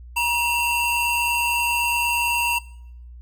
square tone pair together, 951.1 / 2704 Hz, A#5 / E7, +35 / +43 cents, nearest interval octave + tritone, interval 1808 cents, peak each -23 dBFS, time 0.16-2.59 s, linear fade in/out 10 ms, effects noise-tail reverb RT60 0.7 s tail -20 dB re dry + added 60 Hz sine -38 dBFS peak until 3.21 s

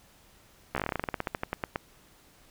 slowing click train, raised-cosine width 0.5 ms, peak -14 dBFS, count 21, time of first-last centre 0.75-1.759 s, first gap 14 ms, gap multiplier 1.12, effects pink hiss -59 dBFS RMS until 2.5 s

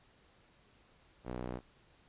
sawtooth tone with band-pass filter, 61.74 Hz, B1, in tune, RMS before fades -41 dBFS, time 1.24-1.61 s, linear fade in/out 50 ms, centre 450 Hz, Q 0.62, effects pink hiss -66 dBFS RMS until 2.08 s + resampled to 8000 Hz

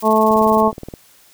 blue noise with tremolo, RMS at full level -35 dBFS, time 0-0.63 s, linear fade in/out 5 ms, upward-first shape square, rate 19 Hz, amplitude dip 80%
harmonic tone, 218.2 Hz, A3, 14 cents flat, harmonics 1 / 2 / 3 / 4 / 5, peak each -17 / -17 / -17 / -17 / -17 dBFS, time 0.02-0.72 s, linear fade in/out 50 ms
click train, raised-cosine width 2 ms, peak -17 dBFS, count 13, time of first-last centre 0.31-0.938 s, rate 19.1 Hz
effects white hiss -50 dBFS RMS until 1.33 s

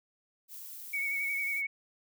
violet noise, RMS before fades -45 dBFS, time 0.48-1.63 s, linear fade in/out 50 ms
sine tone with vibrato, 2233 Hz, C#7, 12 cents sharp, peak -30 dBFS, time 0.93-1.67 s, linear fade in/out 10 ms, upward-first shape sine, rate 11 Hz, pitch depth 32 cents each way
effects none

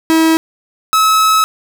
45% pulse tone pair in turn, 322.7 / 1290.8 Hz, E4 / E6, -37 / -37 cents, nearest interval 2 octaves, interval 2400 cents, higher second, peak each -8 dBFS, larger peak neither, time 0.1-0.37 / 0.93-1.44 s, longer second, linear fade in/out 0 ms, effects none

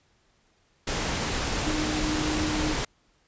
sine tone in noise, 306.8 Hz, D#4, 24 cents flat, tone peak -28 dBFS, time 1.66-2.74 s, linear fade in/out 5 ms, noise pink, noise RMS -28 dBFS, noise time 0.87-2.85 s, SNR -3 dB, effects pink hiss -66 dBFS RMS until 3.27 s + resampled to 16000 Hz

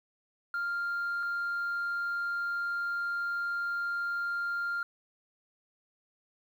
sine tone pair in turn, 1396.9 / 1396.9 Hz, F6 / F6, 0 / 0 cents, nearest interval unison, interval 0 cents, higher neither, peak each -28 dBFS, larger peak neither, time 0.54-1.23 / 1.23-4.83 s, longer second, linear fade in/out 2 ms, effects tanh soft clip ceiling -28 dBFS + 10-bit

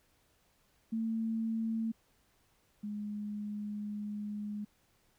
sine tone pair in turn, 224.4 / 208.2 Hz, A3 / G#3, +34 / +5 cents, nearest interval minor second, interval 129 cents, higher first, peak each -31 / -36 dBFS, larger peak first, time 0.92-1.92 / 2.83-4.65 s, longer second, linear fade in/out 10 ms, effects pink hiss -71 dBFS RMS until 5.18 s

